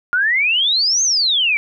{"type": "exponential two-way sweep", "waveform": "sine", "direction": "up then down", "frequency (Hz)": [1396.9, 6490, 2256], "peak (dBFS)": -13, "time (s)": [0.13, 1.57], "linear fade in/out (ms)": 0, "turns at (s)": 1.03, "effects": []}